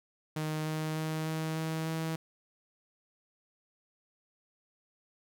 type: tone with pitch steps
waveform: sawtooth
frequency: 155.2 / 156.37 / 157.55 / 158.74 / 159.93 / 161.14 Hz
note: D#3 / D#3 / D#3 / D#3 / D#3 / E3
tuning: -4 / +9 / +22 / +35 / +48 / -39 cents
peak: -28 dBFS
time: 0.36-2.16 s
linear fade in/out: 5 ms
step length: 300 ms
effects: none